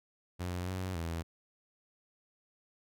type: tone with pitch steps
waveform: sawtooth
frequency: 89.4 / 93 / 83.1 Hz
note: F2 / F#2 / E2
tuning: +41 / +9 / +15 cents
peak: -31 dBFS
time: 0.39-1.23 s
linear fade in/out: 20 ms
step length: 280 ms
effects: none